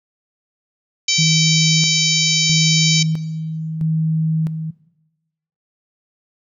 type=harmonic tone; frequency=771 Hz; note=G5; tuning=29 cents flat; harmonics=3 / 4 / 5 / 6 / 7 / 8 / 9; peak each=-22 / -22 / -22 / -22 / -22 / -22 / -22 dBFS; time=1.08-3.03 s; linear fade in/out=5 ms
type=tone with tremolo; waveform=sine; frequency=159.2 Hz; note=D#3; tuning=40 cents sharp; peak=-15 dBFS; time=1.18-4.71 s; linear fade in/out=10 ms; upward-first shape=square; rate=0.76 Hz; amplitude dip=55%
effects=noise-tail reverb RT60 1.0 s tail -18 dB re dry